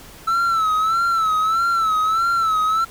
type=tone with vibrato; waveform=triangle; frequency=1318.5 Hz; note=E6; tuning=in tune; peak=-14 dBFS; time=0.27-2.85 s; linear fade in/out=10 ms; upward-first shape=sine; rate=1.6 Hz; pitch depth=78 cents each way; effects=pink hiss -42 dBFS RMS until 2.9 s